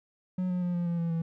triangle tone with pitch steps, 183.2 / 180.05 / 176.96 / 173.92 / 170.93 / 168 / 165.11 Hz, F#3 / F#3 / F3 / F3 / F3 / E3 / E3, -17 / -47 / +23 / -7 / -37 / +33 / +3 cents, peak -25 dBFS, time 0.38-1.22 s, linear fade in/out 5 ms, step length 120 ms, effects none

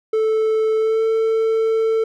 triangle tone with pitch glide, 438.7 to 446.1 Hz, A4 to A4, -5 to +24 cents, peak -13 dBFS, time 0.13-2.04 s, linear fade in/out 5 ms, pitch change +29 cents, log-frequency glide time 0.77-1.03 s, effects none

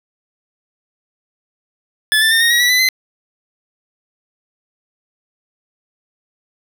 25% pulse tone with pitch steps, 1729 / 1771.5 / 1815 / 1859.5 / 1905.2 / 1952 / 1999.9 / 2049 Hz, A6 / A6 / A#6 / A#6 / A#6 / B6 / B6 / C7, -31 / +11 / -47 / -5 / +37 / -21 / +21 / -37 cents, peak -7 dBFS, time 2.12-2.888 s, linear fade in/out 0 ms, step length 96 ms, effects none

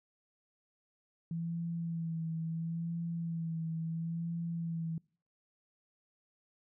sine tone with vibrato, 165.5 Hz, E3, 7 cents sharp, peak -34 dBFS, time 1.31-4.98 s, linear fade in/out 2 ms, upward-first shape sine, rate 0.73 Hz, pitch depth 33 cents each way, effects noise-tail reverb RT60 0.5 s tail -26 dB re dry

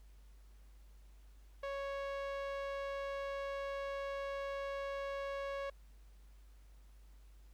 sawtooth tone with low-pass filter, 554.4 Hz, C#5, in tune, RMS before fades -41 dBFS, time 1.63-5.7 s, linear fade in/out 5 ms, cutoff 2900 Hz, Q 0.58, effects added 50 Hz sine -56 dBFS peak until 7.53 s + pink hiss -72 dBFS RMS until 7.53 s

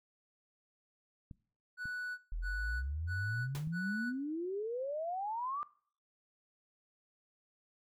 clicks, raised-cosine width 5 ms, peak -36 dBFS, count 3, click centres 1.312 / 1.856 / 3.674 s
triangle tone bursts, 1480 Hz, F#6, in tune, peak -36 dBFS, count 4, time 1.77-4.13 s, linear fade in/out 50 ms, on 410 ms, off 240 ms
sine exponential sweep, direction up, 39.32 to 1211 Hz, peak -35 dBFS, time 2.32-5.63 s, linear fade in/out 0 ms
pink noise with exponential decay, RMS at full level -42 dBFS, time 3.55-3.73 s, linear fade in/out 0 ms, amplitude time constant 37 ms
effects noise-tail reverb RT60 0.5 s tail -21 dB re dry

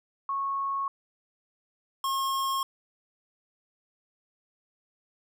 sine / square tone pair in turn, 1100 / 1079.2 Hz, C#6 / C#6, -14 / -47 cents, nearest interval unison, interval 33 cents, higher first, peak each -27 / -27 dBFS, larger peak neither, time 0.29-0.88 / 2.04-2.63 s, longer neither, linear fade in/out 2 ms, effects none

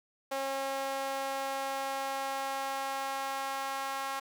sawtooth tone with high-pass filter sweep, 271.3 Hz, C#4, 37 cents flat, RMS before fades -35 dBFS, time 0.31-4.2 s, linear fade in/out 10 ms, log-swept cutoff 620 to 940 Hz, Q 2.3, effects 10-bit

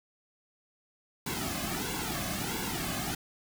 pink noise with flanger, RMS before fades -34 dBFS, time 1.26-3.15 s, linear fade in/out 5 ms, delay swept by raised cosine 1.6 to 2.17 ms, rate 1.5 Hz, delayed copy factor -0.85, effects none

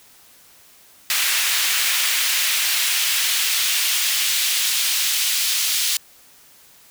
pink noise with high-pass filter sweep, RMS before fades -20 dBFS, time 1.1-5.97 s, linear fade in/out 2 ms, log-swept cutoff 2100 to 3400 Hz, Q 1.1, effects white hiss -50 dBFS RMS until 6.9 s

